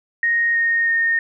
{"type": "tone with pitch steps", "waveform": "sine", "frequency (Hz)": [1864.7, 1851.8, 1839], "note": ["A#6", "A#6", "A#6"], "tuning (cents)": [0, -12, -24], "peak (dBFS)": -15, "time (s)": [0.23, 1.19], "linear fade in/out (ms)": 2, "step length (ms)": 320, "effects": []}